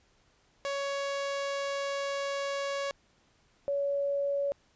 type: tone pair in turn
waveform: sawtooth / sine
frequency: 558 / 563.2 Hz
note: C#5 / C#5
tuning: +11 / +27 cents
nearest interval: unison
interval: 16 cents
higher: second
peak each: -27 dBFS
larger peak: neither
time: 0.65-2.91 / 3.68-4.52 s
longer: first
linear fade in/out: 0 ms
effects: pink hiss -67 dBFS RMS until 4.75 s + resampled to 16000 Hz